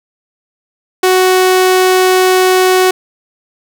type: tone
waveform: sawtooth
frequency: 371 Hz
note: F#4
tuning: 5 cents sharp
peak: -3 dBFS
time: 1.03-2.91 s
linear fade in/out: 5 ms
effects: none